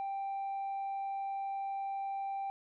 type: tone with tanh clipping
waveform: triangle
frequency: 786 Hz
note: G5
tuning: 4 cents sharp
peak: -35 dBFS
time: 0-2.5 s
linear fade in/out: 0 ms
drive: 6 dB
effects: none